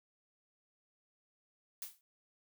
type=noise with exponential decay; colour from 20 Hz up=blue; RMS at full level=-39 dBFS; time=1.82-2.01 s; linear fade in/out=1 ms; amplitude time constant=40 ms; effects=none